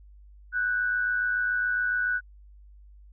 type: tone pair together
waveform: sine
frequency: 1480 / 1587.1 Hz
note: F#6 / G6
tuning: 0 / +21 cents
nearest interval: minor second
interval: 121 cents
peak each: -24 / -33 dBFS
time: 0.52-2.21 s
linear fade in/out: 50 ms
effects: added 50 Hz sine -48 dBFS peak until 3.12 s